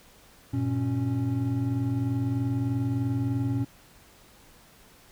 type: tone cluster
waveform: triangle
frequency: 99.8 / 119.9 / 276.3 Hz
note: G2 / A#2 / C#4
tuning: +32 / +49 / -6 cents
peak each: -31 / -25 / -27 dBFS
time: 0.53-3.65 s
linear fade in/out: 10 ms
effects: pink hiss -55 dBFS RMS until 5.11 s